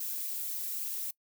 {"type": "noise with flanger", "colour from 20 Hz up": "violet", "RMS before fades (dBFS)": -36, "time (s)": [0, 1.11], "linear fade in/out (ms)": 5, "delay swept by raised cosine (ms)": [0.54, 3.54], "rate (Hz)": 3.6, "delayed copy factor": -0.5, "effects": ["noise-tail reverb RT60 0.1 s tail -23 dB re dry"]}